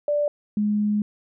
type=tone pair in turn; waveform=sine; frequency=587 / 209 Hz; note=D5 / G#3; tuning=-1 / +11 cents; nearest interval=octave + tritone; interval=1788 cents; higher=first; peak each=-19 dBFS; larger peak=neither; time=0.08-0.28 / 0.57-1.02 s; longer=second; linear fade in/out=2 ms; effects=none